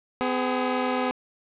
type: tone pair together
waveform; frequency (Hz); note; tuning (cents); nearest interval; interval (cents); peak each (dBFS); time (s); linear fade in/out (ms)
15% pulse; 253.6 / 415.3; B3 / G#4; +46 / 0; major sixth; 854; -18 / -23; 0.21-1.11; 0
effects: resampled to 8000 Hz + 8-bit